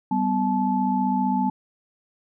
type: tone cluster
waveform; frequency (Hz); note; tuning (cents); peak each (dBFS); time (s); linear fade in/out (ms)
sine; 195.1 / 250.4 / 867; G3 / B3 / A5; -8 / +24 / -26; -24; 0.11-1.5; 5
effects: none